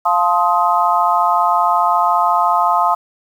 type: chord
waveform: sine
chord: F dominant seventh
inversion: none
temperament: just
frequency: 698.5 / 873.1 / 1047.7 / 1257.2 Hz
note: F5 / A5 / C6 / Eb6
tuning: 0 / -14 / +2 / +18 cents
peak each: -17 dBFS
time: 0.05-2.95 s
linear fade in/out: 10 ms
effects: 7-bit